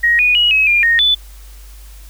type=tone with pitch steps; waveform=sine; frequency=1885 / 2465 / 2906 / 2560 / 2405 / 1855 / 3484 Hz; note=A#6 / D#7 / F#7 / D#7 / D7 / A#6 / A7; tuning=+19 / -17 / -32 / +49 / +41 / -9 / -18 cents; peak=-9 dBFS; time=0.03-1.15 s; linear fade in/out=10 ms; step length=160 ms; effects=added 50 Hz sine -34 dBFS peak until 2.09 s + white hiss -45 dBFS RMS until 2.09 s